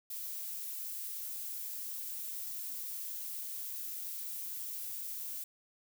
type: noise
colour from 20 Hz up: violet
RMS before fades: -41 dBFS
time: 0.1-5.44 s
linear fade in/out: 5 ms
effects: none